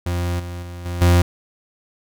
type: tone with level steps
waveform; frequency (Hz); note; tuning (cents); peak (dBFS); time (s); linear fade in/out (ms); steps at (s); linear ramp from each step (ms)
40% pulse; 87.6; F2; +6; -19 / -27 / -30 / -23 / -10; 0.06-1.22; 5; 0.39 / 0.62 / 0.85 / 1.01; 10
effects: none